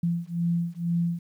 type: beating tone pair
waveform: sine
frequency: 169.6 / 171.7 Hz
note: E3 / F3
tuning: +50 / -29 cents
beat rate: 2.1 Hz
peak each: -27 dBFS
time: 0.03-1.19 s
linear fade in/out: 5 ms
effects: 10-bit